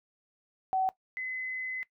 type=tone pair in turn; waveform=sine; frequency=757 / 2031 Hz; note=F#5 / B6; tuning=+39 / +48 cents; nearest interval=octave + perfect fourth; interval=1709 cents; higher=second; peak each=-25 / -33 dBFS; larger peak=first; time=0.73-0.89 / 1.17-1.83 s; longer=second; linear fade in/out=0 ms; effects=noise-tail reverb RT60 0.1 s tail -18 dB re dry